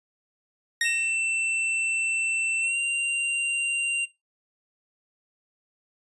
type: tone with exponential decay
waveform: sawtooth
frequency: 1864.7 Hz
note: A#6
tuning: in tune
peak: -17 dBFS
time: 0.81-1.17 s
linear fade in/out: 2 ms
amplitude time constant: 77 ms
type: tone with pitch glide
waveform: square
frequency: 2680 to 2773 Hz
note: E7 to F7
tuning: +28 to -13 cents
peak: -24 dBFS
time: 0.84-4.06 s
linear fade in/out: 20 ms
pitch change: +59 cents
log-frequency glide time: 2.61-2.77 s
effects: noise-tail reverb RT60 0.2 s tail -19 dB re dry + resampled to 24000 Hz